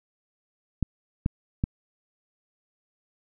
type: clicks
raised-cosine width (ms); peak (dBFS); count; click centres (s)
5; -11; 3; 0.827 / 1.261 / 1.639
effects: none